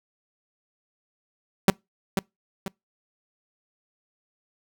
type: tone with echo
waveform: sawtooth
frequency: 192.3 Hz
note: G3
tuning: 33 cents flat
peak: -9 dBFS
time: 1.68-1.7 s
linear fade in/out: 2 ms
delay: 490 ms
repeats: 2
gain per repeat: -8 dB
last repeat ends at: 2.68 s
effects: noise-tail reverb RT60 0.2 s tail -26 dB re dry